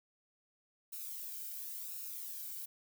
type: noise with flanger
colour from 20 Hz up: violet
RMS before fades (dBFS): -44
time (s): 0.92-2.66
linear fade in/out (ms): 10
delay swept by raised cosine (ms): 0.74 to 1.33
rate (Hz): 0.94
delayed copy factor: +0.55
effects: none